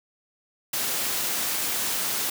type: high-pass noise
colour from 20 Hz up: white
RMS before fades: -27 dBFS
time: 0.73-2.3 s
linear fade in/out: 5 ms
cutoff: 130 Hz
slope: 12 dB/octave
effects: none